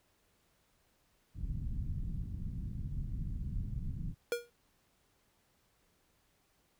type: low-pass noise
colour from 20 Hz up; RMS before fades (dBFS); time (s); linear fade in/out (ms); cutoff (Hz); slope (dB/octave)
pink; -38; 1.34-4.15; 50; 180; 24
type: tone with exponential decay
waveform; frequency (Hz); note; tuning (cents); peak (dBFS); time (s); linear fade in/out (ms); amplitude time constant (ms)
square; 476.1; A#4; +37; -28; 4.32-4.5; 1; 37
effects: pink hiss -73 dBFS RMS until 6.79 s